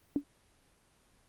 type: tone with exponential decay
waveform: sine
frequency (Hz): 286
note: D4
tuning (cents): -46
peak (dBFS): -22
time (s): 0.16-0.24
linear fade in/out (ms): 1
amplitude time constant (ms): 17
effects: pink hiss -67 dBFS RMS until 1.28 s + Opus 24 kbps